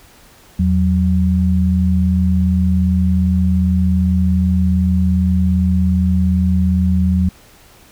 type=tone pair together; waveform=sine; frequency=82.41 / 185 Hz; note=E2 / F#3; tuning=0 / 0 cents; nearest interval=octave + major second; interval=1400 cents; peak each=-14 dBFS; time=0.59-7.29 s; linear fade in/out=5 ms; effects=pink hiss -46 dBFS RMS until 7.91 s